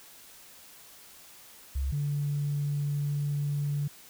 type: tone pair in turn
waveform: sine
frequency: 68.1 / 144.3 Hz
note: C#2 / D3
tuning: -30 / -30 cents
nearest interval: octave + minor second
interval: 1300 cents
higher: second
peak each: -26 dBFS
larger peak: neither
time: 1.75-1.92 / 1.92-3.88 s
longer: second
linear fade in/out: 10 ms
effects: tanh soft clip ceiling -22 dBFS + white hiss -52 dBFS RMS until 4.09 s